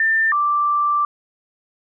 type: tone pair in turn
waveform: sine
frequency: 1790 / 1174.2 Hz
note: A6 / D6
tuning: +29 / -1 cents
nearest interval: perfect fifth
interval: 730 cents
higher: first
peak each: -14 / -15 dBFS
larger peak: first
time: 0-0.32 / 0.32-1.05 s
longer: second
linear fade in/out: 2 ms
effects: none